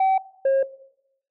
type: tone pair in turn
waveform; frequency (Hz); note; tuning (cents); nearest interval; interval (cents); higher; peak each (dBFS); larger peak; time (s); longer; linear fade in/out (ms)
sine; 766 / 540.1; G5 / C#5; -40 / -45; tritone; 605; first; -13; neither; 0-0.18 / 0.45-0.63; neither; 5
effects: noise-tail reverb RT60 0.8 s tail -20 dB re dry + tanh soft clip ceiling -15 dBFS